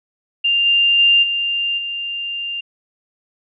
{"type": "tone with level steps", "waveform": "sine", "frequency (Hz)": 2794, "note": "F7", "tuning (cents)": 0, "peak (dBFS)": [-13, -11, -9, -17, -22], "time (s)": [0.44, 2.61], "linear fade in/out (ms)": 10, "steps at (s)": [0.65, 0.98, 1.22, 1.77], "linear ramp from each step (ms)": 20, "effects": []}